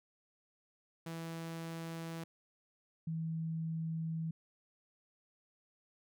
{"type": "tone pair in turn", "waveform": ["sawtooth", "sine"], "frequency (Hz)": [164.81, 162.07], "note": ["E3", "E3"], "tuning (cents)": [0, -29], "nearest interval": "unison", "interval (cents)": 29, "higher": "first", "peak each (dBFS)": [-37, -35], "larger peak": "second", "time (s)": [[1.06, 2.24], [3.07, 4.31]], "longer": "second", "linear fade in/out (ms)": 5, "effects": []}